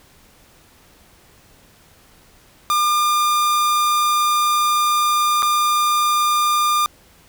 45% pulse tone with dropouts, 1203 Hz, D6, 41 cents sharp, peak -15 dBFS, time 2.7-6.86 s, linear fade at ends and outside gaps 0 ms, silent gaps 5.423-5.429 s, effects pink hiss -51 dBFS RMS until 7.28 s

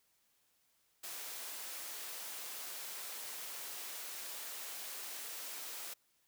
white high-pass noise, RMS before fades -45 dBFS, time 1.03-5.94 s, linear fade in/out 10 ms, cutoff 390 Hz, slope 12 dB/octave, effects white hiss -75 dBFS RMS until 6.27 s

